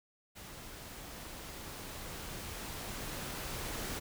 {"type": "noise with level ramp", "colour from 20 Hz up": "pink", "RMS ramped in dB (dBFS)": [-49, -39], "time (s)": [0.35, 4], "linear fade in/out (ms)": 20, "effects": []}